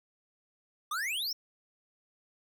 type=exponential sweep; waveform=square; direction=up; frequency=1152 to 5680 Hz; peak=-32 dBFS; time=0.91-1.33 s; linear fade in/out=5 ms; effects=none